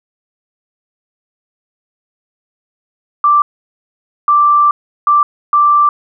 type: tone bursts at uneven times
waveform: sine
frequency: 1174.7 Hz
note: D6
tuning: in tune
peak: -6 dBFS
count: 4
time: 3.24-3.42 / 4.28-4.71 / 5.07-5.23 / 5.53-5.89 s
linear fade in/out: 2 ms
effects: none

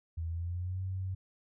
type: tone with pitch glide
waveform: sine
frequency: 82.41 to 94.12 Hz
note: E2 to F#2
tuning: 0 to +30 cents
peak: -33 dBFS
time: 0.17-1.15 s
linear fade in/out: 10 ms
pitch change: +230 cents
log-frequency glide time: 0.28-0.81 s
effects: none

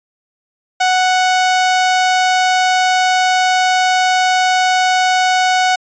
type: tone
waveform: sawtooth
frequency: 740 Hz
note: F#5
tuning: in tune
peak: -7 dBFS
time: 0.8-5.76 s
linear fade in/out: 10 ms
effects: resampled to 16000 Hz

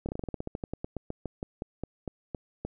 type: slowing click train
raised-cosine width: 2 ms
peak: -20 dBFS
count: 23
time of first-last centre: 0.06-2.65 s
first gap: 28 ms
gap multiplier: 1.12
effects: none

